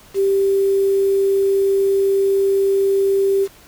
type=tone with quantisation; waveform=sine; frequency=392 Hz; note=G4; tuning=in tune; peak=-13 dBFS; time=0.14-3.48 s; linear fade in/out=50 ms; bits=6; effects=pink hiss -46 dBFS RMS until 3.67 s